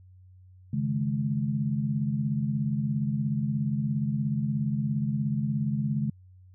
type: chord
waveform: sine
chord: C# suspended second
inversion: none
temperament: equal with one note detuned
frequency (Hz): 138.59 / 155.56 / 211.5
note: C#3 / D#3 / G#3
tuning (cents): 0 / 0 / +32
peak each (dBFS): -28 / -32 / -29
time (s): 0.73-6.1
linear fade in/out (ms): 5
effects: added 92 Hz sine -50 dBFS peak until 6.54 s